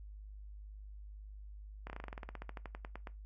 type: slowing click train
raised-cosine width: 0.5 ms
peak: -29 dBFS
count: 20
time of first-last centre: 1.87-3.072 s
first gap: 29 ms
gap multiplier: 1.08
effects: noise-tail reverb RT60 0.2 s tail -18 dB re dry + added 51 Hz sine -47 dBFS peak until 3.25 s